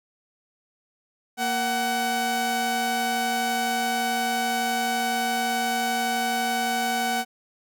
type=tone pair together; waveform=sawtooth; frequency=233.1 / 751 Hz; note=A#3 / F#5; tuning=0 / +26 cents; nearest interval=octave + minor sixth; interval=2026 cents; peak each=-26 / -20 dBFS; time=1.37-7.25 s; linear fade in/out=50 ms; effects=none